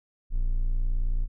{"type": "tone", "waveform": "triangle", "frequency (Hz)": 29.55, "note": "A#0", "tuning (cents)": 24, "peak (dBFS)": -20, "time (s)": [0.3, 1.28], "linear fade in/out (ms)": 50, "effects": []}